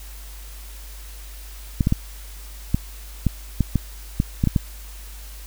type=clicks; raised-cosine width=5 ms; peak=-5 dBFS; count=11; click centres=1.808 / 1.871 / 1.924 / 2.745 / 3.267 / 3.607 / 3.757 / 4.201 / 4.439 / 4.473 / 4.562 s; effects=added 50 Hz sine -36 dBFS peak until 5.46 s + white hiss -44 dBFS RMS until 5.46 s